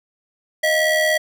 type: ring-modulated tone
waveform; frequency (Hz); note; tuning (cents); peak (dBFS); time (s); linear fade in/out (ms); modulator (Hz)
square; 659.3; E5; 0; -13; 0.63-1.18; 10; 1280
effects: none